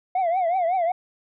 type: tone with vibrato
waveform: sine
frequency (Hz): 711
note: F5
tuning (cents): +31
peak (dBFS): -17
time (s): 0.15-0.92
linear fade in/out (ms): 5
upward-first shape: triangle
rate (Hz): 5.4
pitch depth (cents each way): 160
effects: tanh soft clip ceiling -18 dBFS